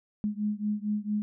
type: beating tone pair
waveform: sine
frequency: 207.7 / 212.1 Hz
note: G#3 / G#3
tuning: 0 / +37 cents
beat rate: 4.4 Hz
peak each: -30 / -31 dBFS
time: 0.24-1.22 s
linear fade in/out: 0 ms
effects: none